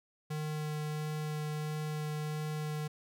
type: tone with vibrato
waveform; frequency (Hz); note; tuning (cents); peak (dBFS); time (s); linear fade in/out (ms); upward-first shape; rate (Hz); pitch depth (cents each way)
square; 152.4; D#3; -36; -35; 0.3-2.88; 10; sine; 1.5; 8
effects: none